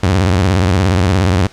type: tone with vibrato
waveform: sawtooth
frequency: 92.5 Hz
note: F#2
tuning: in tune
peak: -6 dBFS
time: 0.03-1.47 s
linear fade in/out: 5 ms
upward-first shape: sine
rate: 17 Hz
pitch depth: 190 cents each way
effects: pink hiss -41 dBFS RMS until 1.52 s + low-pass 7000 Hz 12 dB/octave